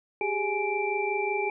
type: tone cluster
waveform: sine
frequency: 390.1 / 415.4 / 838 / 2348 Hz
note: G4 / G#4 / G#5 / D7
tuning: -8 / 0 / +15 / -1 cents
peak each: -31 dBFS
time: 0.21-1.5 s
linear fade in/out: 2 ms
effects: none